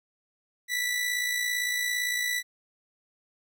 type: tone with amplitude modulation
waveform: sawtooth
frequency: 1969 Hz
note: B6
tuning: 6 cents flat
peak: -21 dBFS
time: 0.68-2.43 s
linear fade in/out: 50 ms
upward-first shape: sine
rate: 57.7 Hz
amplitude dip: 45%
effects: none